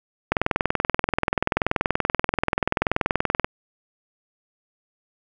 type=click train; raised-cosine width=0.5 ms; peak=-4 dBFS; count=66; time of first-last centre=0.32-3.445 s; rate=20.8 Hz; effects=none